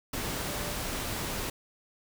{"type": "tone in noise", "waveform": "sine", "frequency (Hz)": 589, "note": "D5", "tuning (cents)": 5, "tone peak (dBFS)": -42, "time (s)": [0.48, 0.75], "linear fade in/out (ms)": 5, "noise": "pink", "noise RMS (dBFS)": -34, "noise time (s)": [0.13, 1.5], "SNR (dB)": -11, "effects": []}